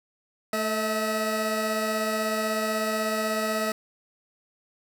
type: tone pair together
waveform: 20% pulse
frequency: 220 / 643.8 Hz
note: A3 / E5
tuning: 0 / -41 cents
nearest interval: octave + perfect fifth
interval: 1859 cents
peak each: -24 / -22 dBFS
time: 0.53-3.72 s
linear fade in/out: 2 ms
effects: none